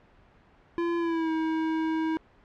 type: tone with pitch glide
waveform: square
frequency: 340.8 to 319.8 Hz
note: F4 to D#4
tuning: -42 to +48 cents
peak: -26 dBFS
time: 0.78-2.17 s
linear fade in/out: 0 ms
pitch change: -110 cents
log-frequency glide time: 0.98-1.31 s
effects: pink hiss -58 dBFS RMS until 2.44 s + low-pass 2000 Hz 12 dB/octave